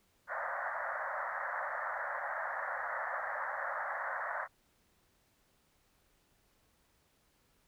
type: band-pass noise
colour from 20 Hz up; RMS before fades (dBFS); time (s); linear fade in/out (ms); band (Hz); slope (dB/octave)
white; -38; 0.27-4.48; 50; 540 to 1900; 96
effects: pink hiss -72 dBFS RMS until 7.67 s